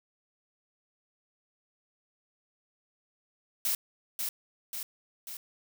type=noise with echo; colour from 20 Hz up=blue; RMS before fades=-29 dBFS; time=3.65-3.75 s; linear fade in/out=2 ms; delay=540 ms; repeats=3; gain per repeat=-4 dB; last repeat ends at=5.37 s; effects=none